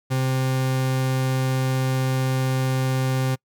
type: tone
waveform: 40% pulse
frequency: 130.81 Hz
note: C3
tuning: in tune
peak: -19 dBFS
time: 0.1-3.36 s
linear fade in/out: 20 ms
effects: noise-tail reverb RT60 0.1 s tail -26 dB re dry